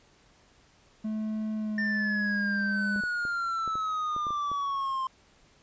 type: tone with pitch glide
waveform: triangle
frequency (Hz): 216.5 to 203.2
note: A3 to G#3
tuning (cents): -28 to -38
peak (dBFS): -27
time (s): 1.04-3.01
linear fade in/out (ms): 10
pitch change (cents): -110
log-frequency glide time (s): 1.55-2.37
type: exponential sweep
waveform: triangle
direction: down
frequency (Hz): 1807 to 1046.5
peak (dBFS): -26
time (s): 1.78-5.07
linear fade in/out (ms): 2
type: clicks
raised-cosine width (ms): 2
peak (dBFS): -29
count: 9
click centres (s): 2.961 / 3.037 / 3.252 / 3.677 / 3.755 / 4.164 / 4.268 / 4.306 / 4.516
effects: pink hiss -61 dBFS RMS until 5.62 s + resampled to 16000 Hz